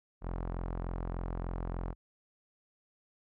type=tone with low-pass filter; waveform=sawtooth; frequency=43.37 Hz; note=F1; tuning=11 cents flat; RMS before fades=-37 dBFS; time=0.21-1.95 s; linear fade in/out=50 ms; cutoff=1100 Hz; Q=1.3; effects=none